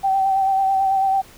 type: tone with vibrato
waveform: sine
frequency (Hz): 774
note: G5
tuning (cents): -22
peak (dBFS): -15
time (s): 0.03-1.22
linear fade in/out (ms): 20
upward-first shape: sine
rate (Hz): 9.1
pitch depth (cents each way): 25
effects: pink hiss -46 dBFS RMS until 1.37 s